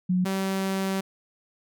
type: tone pair in turn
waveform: sine / sawtooth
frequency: 182.1 / 192.39 Hz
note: F#3 / G3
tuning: -27 / -32 cents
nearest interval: minor second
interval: 95 cents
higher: second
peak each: -20 / -21 dBFS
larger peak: first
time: 0.09-0.25 / 0.25-1.01 s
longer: second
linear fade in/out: 10 ms
effects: none